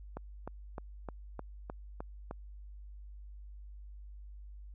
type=click train; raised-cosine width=1 ms; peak=-26 dBFS; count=8; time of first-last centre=0.17-2.311 s; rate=3.27 Hz; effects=added 50 Hz sine -46 dBFS peak until 4.74 s